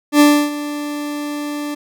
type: tone with ADSR envelope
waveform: 40% pulse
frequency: 293.7 Hz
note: D4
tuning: in tune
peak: -5 dBFS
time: 0.12-1.75 s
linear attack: 79 ms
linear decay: 300 ms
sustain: -16 dB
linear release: 11 ms
effects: none